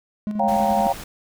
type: tone with tremolo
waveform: triangle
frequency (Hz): 210.4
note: G#3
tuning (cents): +23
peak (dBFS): -20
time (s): 0.27-0.87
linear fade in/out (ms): 0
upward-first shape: square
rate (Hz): 12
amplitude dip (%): 45
type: chord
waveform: sine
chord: G half-diminished seventh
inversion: second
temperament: equal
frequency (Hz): 554.4 / 698.5 / 784 / 932.3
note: Db5 / F5 / G5 / Bb5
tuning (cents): 0 / 0 / 0 / 0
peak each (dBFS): -25 / -22 / -21 / -25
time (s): 0.39-0.93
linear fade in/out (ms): 10
type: noise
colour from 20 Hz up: pink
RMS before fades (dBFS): -36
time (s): 0.48-1.04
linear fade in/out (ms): 5
effects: none